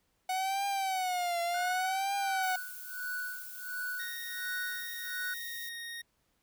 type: tone with vibrato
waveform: 45% pulse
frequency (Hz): 740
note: F#5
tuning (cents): 0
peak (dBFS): -30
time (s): 0.29-2.56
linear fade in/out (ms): 5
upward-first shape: triangle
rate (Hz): 0.67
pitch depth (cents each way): 140
type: tone with tremolo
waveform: triangle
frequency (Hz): 1480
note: F#6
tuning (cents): 0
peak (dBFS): -32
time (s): 1.54-5.34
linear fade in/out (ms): 5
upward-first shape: sine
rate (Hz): 1.4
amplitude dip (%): 90
type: noise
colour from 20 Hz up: violet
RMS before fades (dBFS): -45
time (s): 2.43-5.69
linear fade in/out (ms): 2
type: tone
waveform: 25% pulse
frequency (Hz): 1863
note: A#6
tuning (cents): -2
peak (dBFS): -36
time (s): 3.99-6.02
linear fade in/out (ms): 10
effects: pink hiss -75 dBFS RMS until 6.42 s

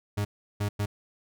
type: tone bursts at uneven times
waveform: 40% pulse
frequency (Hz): 102.8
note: G#2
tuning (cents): -17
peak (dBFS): -25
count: 3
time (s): 0.17-0.25 / 0.6-0.69 / 0.79-0.86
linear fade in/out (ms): 10
effects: none

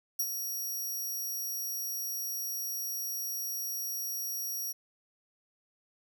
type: tone with ADSR envelope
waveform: 5% pulse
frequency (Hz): 5680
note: F8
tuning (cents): +28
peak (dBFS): -21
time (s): 0.19-4.73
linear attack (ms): 8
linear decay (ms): 54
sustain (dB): -7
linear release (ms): 18
effects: none

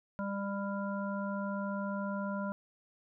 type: harmonic tone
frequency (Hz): 199.2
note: G3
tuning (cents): +28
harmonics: 1 / 3 / 5 / 7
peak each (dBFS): -35 / -40 / -42 / -43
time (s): 0.19-2.52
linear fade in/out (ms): 0
effects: none

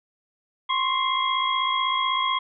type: tone cluster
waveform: sine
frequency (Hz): 1042 / 1098 / 2096 / 3289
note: C6 / C#6 / C7 / G#7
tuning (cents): -7 / -17 / +2 / -18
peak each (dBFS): -24 / -28 / -30 / -27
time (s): 0.69-2.39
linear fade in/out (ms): 10
effects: none

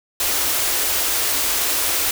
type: band-stop noise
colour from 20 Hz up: white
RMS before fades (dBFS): -20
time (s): 0.2-2.11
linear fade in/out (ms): 2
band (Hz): 100 to 260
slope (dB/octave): 48
effects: none

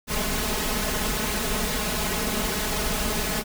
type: noise with comb filter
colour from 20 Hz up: pink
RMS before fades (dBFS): -26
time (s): 0.07-3.44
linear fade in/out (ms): 50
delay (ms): 4.7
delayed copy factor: +1
effects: none

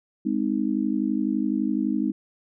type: chord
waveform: sine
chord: Ab major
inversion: none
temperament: just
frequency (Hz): 207.7 / 259.6 / 311.5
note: Ab3 / C4 / Eb4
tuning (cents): 0 / -13 / +2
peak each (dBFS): -26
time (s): 0.25-2.12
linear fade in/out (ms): 10
effects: none

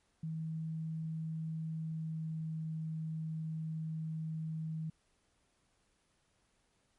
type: tone with pitch glide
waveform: sine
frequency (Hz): 160 to 158.99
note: D#3 to D#3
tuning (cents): +49 to +38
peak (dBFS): -36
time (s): 0.23-4.9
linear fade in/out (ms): 5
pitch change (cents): -11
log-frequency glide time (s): 1.72-2.63
effects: pink hiss -75 dBFS RMS until 6.98 s + MP3 48 kbps

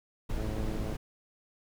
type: noise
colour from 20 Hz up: brown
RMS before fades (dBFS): -34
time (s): 0.29-0.97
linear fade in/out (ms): 10
type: click train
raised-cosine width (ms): 2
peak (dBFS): -27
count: 60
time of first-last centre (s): 0.38-0.926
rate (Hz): 108
effects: none

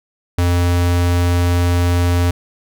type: tone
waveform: square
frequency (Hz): 87.7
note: F2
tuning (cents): +8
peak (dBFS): -13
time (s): 0.38-2.31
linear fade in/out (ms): 5
effects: none

